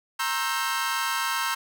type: chord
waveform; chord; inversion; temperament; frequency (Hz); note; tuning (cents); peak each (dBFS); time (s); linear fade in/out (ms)
sawtooth; C dominant seventh; third; equal with one note detuned; 932.3 / 1072.2 / 1318.5 / 1568; Bb5 / C6 / E6 / G6; 0 / +42 / 0 / 0; -27; 0.19-1.55; 10
effects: none